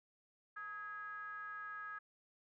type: ring-modulated tone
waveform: triangle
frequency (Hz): 193.1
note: G3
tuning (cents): -26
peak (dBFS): -39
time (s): 0.56-1.99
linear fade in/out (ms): 10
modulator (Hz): 1460
effects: none